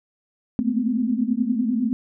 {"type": "tone cluster", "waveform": "sine", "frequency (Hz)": [216.1, 227.1, 248.9, 258.6], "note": ["A3", "A#3", "B3", "C4"], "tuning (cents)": [-31, -45, 14, -20], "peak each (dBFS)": -25, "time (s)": [0.59, 1.93], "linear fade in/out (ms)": 0, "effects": []}